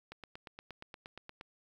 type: click train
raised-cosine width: 0.3 ms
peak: -30 dBFS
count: 12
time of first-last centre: 0.12-1.411 s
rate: 8.52 Hz
effects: 10-bit